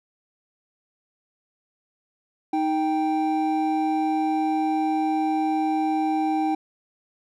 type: tone pair together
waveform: triangle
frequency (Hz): 312.9 / 784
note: D#4 / G5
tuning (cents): +10 / 0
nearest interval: octave + major third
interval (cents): 1590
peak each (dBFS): -21 / -22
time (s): 2.53-6.55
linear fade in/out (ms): 5
effects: none